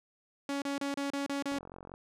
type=tone bursts; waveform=sawtooth; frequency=280.2 Hz; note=C#4; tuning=19 cents sharp; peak=-28 dBFS; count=7; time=0.49-1.586 s; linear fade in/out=2 ms; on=130 ms; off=31 ms
type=click train; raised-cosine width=1 ms; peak=-32 dBFS; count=20; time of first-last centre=1.52-1.939 s; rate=45.3 Hz
effects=low-pass 9000 Hz 12 dB/octave